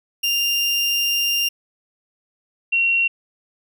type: tone pair in turn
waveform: 30% pulse / sine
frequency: 2794 / 2738 Hz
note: F7 / F7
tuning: 0 / -35 cents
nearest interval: unison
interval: 35 cents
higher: first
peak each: -15 dBFS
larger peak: neither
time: 0.23-1.49 / 2.72-3.08 s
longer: first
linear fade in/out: 10 ms
effects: none